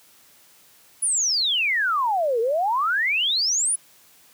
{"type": "exponential two-way sweep", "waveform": "sine", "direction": "down then up", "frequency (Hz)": [10310, 440, 10310], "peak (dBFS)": -19, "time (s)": [1.02, 3.76], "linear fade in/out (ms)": 10, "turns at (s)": 2.4, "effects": ["white hiss -54 dBFS RMS until 4.33 s", "high-pass 80 Hz 12 dB/octave"]}